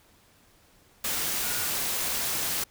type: tone in noise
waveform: sine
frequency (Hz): 1446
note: F#6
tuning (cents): -40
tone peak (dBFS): -40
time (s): 1.43-1.69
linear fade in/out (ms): 5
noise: white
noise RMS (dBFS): -29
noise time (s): 1.04-2.64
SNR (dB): -14
effects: pink hiss -60 dBFS RMS until 2.7 s